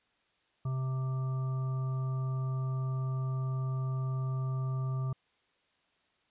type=harmonic tone; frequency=130.81 Hz; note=C3; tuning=in tune; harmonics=1 / 3 / 5 / 7 / 9; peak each=-30 / -50 / -51 / -57 / -47 dBFS; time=0.65-5.13 s; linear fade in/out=5 ms; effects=white hiss -72 dBFS RMS until 6.3 s + resampled to 8000 Hz